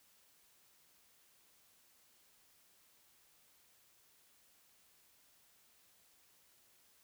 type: silence
effects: white hiss -69 dBFS RMS until 7.03 s